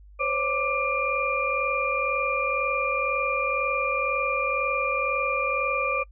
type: tone cluster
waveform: sine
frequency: 514 / 556 / 1175 / 2396 Hz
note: C5 / C#5 / D6 / D7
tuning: -31 / +5 / +1 / +34 cents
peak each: -31 / -30 / -27 / -27 dBFS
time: 0.19-6.04 s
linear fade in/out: 20 ms
effects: noise-tail reverb RT60 0.1 s tail -25 dB re dry + added 50 Hz sine -46 dBFS peak until 6.11 s